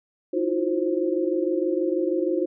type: tone cluster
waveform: sine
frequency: 314.1 / 340.4 / 360.4 / 529 Hz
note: D#4 / F4 / F#4 / C5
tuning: +16 / -44 / -45 / +19 cents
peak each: -27 / -27 / -25 / -28 dBFS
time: 0.33-2.46 s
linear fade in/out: 10 ms
effects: none